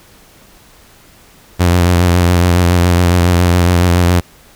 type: tone with vibrato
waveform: sawtooth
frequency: 88 Hz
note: F2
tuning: 14 cents sharp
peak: -4 dBFS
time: 1.59-4.21 s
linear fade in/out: 20 ms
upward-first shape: triangle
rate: 7.2 Hz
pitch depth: 49 cents each way
effects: pink hiss -44 dBFS RMS until 4.55 s